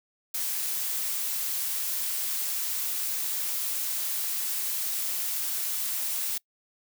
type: noise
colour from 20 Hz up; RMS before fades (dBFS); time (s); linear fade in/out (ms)
blue; -30; 0.34-6.38; 5
effects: noise-tail reverb RT60 0.1 s tail -24 dB re dry